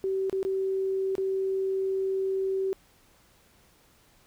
sine tone with dropouts, 383.9 Hz, G4, 36 cents flat, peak -25 dBFS, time 0.04-2.73 s, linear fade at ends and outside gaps 0 ms, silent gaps 0.297-0.328 / 0.429-0.45 / 1.153-1.181 s, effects pink hiss -61 dBFS RMS until 4.26 s

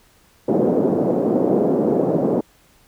white band-pass noise, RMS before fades -18 dBFS, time 0.48-2.41 s, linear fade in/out 5 ms, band 170 to 520 Hz, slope 24 dB/octave, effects pink hiss -55 dBFS RMS until 2.87 s

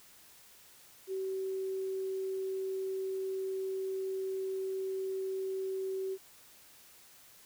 sine tone, 381.6 Hz, G4, 47 cents flat, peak -33 dBFS, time 1.07-6.18 s, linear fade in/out 50 ms, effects white hiss -58 dBFS RMS until 7.45 s

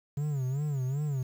triangle tone with vibrato, 138.7 Hz, C#3, 1 cent sharp, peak -26 dBFS, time 0.17-1.23 s, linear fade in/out 5 ms, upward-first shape sine, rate 2.6 Hz, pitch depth 150 cents each way, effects 9-bit

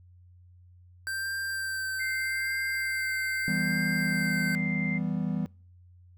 square tone with vibrato, 1565 Hz, G6, 3 cents flat, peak -31 dBFS, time 1.07-4.55 s, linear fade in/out 0 ms, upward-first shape sine, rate 0.81 Hz, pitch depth 19 cents each way
sine tone, 2093 Hz, C7, in tune, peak -31 dBFS, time 1.99-4.99 s, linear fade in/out 20 ms
triangle chord, E minor, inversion none, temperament equal, 164.81 / 196 / 246.9 Hz, E3 / G3 / B3, 0 / 0 / 0 cents, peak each -29 / -29 / -32 dBFS, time 3.48-5.46 s, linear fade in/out 0 ms
effects noise-tail reverb RT60 0.5 s tail -26 dB re dry + added 89 Hz sine -52 dBFS peak until 6.17 s

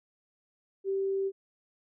sine tone, 389.1 Hz, G4, 13 cents flat, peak -27 dBFS, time 0.84-1.32 s, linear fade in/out 50 ms, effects none

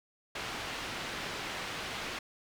white low-pass noise, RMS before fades -39 dBFS, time 0.35-2.19 s, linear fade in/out 5 ms, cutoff 3000 Hz, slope 12 dB/octave, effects none

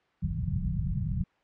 white low-pass noise, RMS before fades -30 dBFS, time 0.22-1.24 s, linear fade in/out 5 ms, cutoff 190 Hz, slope 96 dB/octave, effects white hiss -67 dBFS RMS until 1.43 s + low-pass 2000 Hz 12 dB/octave

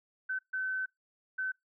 sine tone bursts at uneven times, 1525 Hz, G6, 48 cents flat, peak -31 dBFS, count 3, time 0.29-0.39 / 0.53-0.86 / 1.38-1.52 s, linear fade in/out 10 ms, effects noise-tail reverb RT60 0.2 s tail -26 dB re dry

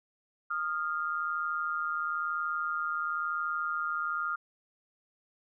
sine tone pair together, 1235.9 / 1396.9 Hz, D#6 / F6, -12 / 0 cents, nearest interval major second, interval 212 cents, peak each -33 / -32 dBFS, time 0.5-4.36 s, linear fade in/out 10 ms, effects none

